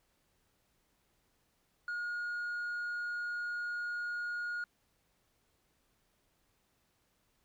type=tone with hard clipping; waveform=triangle; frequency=1435 Hz; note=F6; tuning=47 cents sharp; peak=-34 dBFS; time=1.88-4.64 s; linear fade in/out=2 ms; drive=1 dB; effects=pink hiss -75 dBFS RMS until 7.44 s